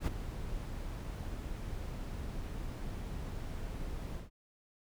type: noise with ADSR envelope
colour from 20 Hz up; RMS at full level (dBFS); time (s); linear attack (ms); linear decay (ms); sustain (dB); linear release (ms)
brown; -29; 0-4.3; 75; 9; -11; 140
effects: none